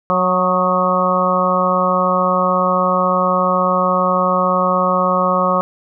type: harmonic tone with a mistuned harmonic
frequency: 183.6 Hz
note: F#3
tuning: 13 cents flat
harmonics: 1 / 2 / 3 / 4 / 5 / 6 / 7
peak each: -21 / -28 / -18 / -24 / -25 / -17 / -20 dBFS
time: 0.1-5.61 s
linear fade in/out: 0 ms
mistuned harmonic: 7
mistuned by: -40 cents
effects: none